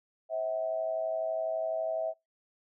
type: tone with amplitude modulation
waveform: sine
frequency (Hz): 647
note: E5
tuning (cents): -32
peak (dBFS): -26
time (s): 0.29-2.14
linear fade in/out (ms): 50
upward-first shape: sine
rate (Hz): 112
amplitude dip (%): 70
effects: noise-tail reverb RT60 0.2 s tail -25 dB re dry